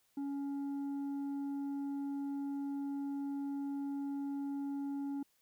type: tone with tanh clipping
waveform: sine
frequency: 280 Hz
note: C#4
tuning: 18 cents sharp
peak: -37 dBFS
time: 0.17-5.23 s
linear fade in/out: 5 ms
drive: 5 dB
effects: white hiss -74 dBFS RMS until 5.41 s